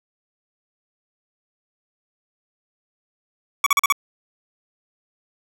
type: tone bursts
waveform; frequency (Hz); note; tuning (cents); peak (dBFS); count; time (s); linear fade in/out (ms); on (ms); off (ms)
25% pulse; 1132; C#6; +36; -10; 5; 3.64-3.924; 2; 24; 41
effects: none